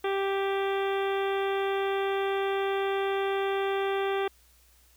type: harmonic tone with a mistuned harmonic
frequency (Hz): 392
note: G4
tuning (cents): 0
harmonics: 1 / 2 / 3 / 4 / 5 / 6 / 7 / 8 / 9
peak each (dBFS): -27 / -33 / -37 / -39 / -41 / -43 / -44 / -45 / -46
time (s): 0.04-4.28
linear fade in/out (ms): 5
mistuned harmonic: 8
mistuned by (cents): +43
effects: added 60 Hz sine -61 dBFS peak until 4.96 s + white hiss -62 dBFS RMS until 4.96 s